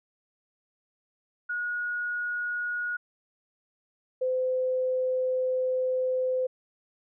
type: tone pair in turn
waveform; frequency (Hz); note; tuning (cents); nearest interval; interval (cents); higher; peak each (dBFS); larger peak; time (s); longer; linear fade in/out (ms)
sine; 1449 / 512.3; F#6 / C5; -37 / -37; octave + tritone; 1800; first; -28 / -24; second; 1.49-2.97 / 4.21-6.47; second; 10
effects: none